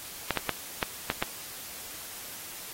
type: clicks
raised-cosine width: 0.3 ms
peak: -10 dBFS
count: 6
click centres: 0.307 / 0.373 / 0.493 / 0.828 / 1.101 / 1.225 s
effects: white hiss -42 dBFS RMS until 2.73 s + AAC 48 kbps